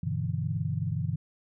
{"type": "chord", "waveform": "sine", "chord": "E minor seventh", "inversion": "first", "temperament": "equal with one note detuned", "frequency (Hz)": [98, 123.47, 145.99, 164.81], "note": ["G2", "B2", "D3", "E3"], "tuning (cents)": [0, 0, -10, 0], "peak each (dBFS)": -33, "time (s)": [0.03, 1.16], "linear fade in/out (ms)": 5, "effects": []}